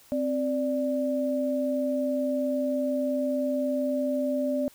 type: tone pair together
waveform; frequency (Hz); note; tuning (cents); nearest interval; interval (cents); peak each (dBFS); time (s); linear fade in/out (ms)
sine; 261.6 / 587.3; C4 / D5; 0 / 0; octave + major second; 1400; -27; 0.12-4.68; 0
effects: white hiss -56 dBFS RMS until 4.74 s